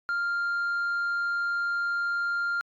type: tone with tanh clipping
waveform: sine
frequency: 1396.9 Hz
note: F6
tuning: in tune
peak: -26 dBFS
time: 0.09-2.61 s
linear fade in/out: 0 ms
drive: 2 dB
effects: AAC 64 kbps